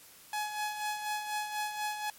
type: tone with tremolo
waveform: sawtooth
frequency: 844 Hz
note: G#5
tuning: 28 cents sharp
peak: -27 dBFS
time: 0.33-2.1 s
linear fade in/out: 2 ms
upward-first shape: sine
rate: 4.1 Hz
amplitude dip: 55%
effects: white hiss -55 dBFS RMS until 2.18 s + MP3 64 kbps